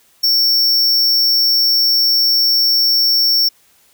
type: tone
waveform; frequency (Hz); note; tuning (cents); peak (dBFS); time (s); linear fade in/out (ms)
square; 5460; F8; -40; -11; 0.23-3.49; 10
effects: white hiss -53 dBFS RMS until 3.93 s